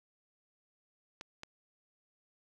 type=clicks; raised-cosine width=0.2 ms; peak=-26 dBFS; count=2; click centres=1.211 / 1.434 s; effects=none